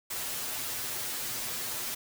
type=noise with comb filter; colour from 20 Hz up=white; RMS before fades=-35 dBFS; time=0.1-1.95 s; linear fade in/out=10 ms; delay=8.1 ms; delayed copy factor=+1; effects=none